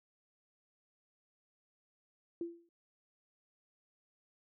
sine tone with exponential decay, 339.8 Hz, F4, 47 cents flat, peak -33 dBFS, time 2.41-2.69 s, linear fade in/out 2 ms, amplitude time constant 60 ms, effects none

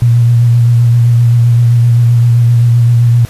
sine tone with vibrato, 118.7 Hz, A#2, 32 cents sharp, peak -4 dBFS, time 0.02-3.25 s, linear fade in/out 0 ms, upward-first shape sine, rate 7.7 Hz, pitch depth 25 cents each way, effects pink hiss -34 dBFS RMS until 3.29 s + resampled to 32000 Hz

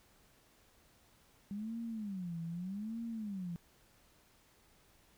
sine tone with vibrato, 196 Hz, G3, in tune, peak -38 dBFS, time 1.51-3.56 s, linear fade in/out 0 ms, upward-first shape sine, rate 0.82 Hz, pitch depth 290 cents each way, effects pink hiss -67 dBFS RMS until 5.17 s

